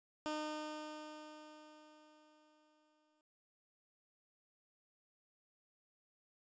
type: tone with exponential decay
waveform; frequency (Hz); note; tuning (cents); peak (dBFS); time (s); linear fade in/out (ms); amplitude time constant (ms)
15% pulse; 305.3; D#4; -33; -31; 0.26-3.21; 0; 640
effects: resampled to 16000 Hz